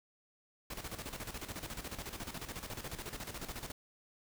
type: noise with tremolo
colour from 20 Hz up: pink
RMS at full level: -42 dBFS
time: 0.7-3.72 s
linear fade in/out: 5 ms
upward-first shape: square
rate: 14 Hz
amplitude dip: 65%
effects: none